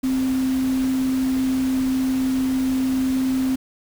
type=tone in noise; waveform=sine; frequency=261.3 Hz; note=C4; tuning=2 cents flat; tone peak=-18 dBFS; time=0.03-3.56 s; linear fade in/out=10 ms; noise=pink; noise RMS=-35 dBFS; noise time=0.03-3.56 s; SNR=+14 dB; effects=none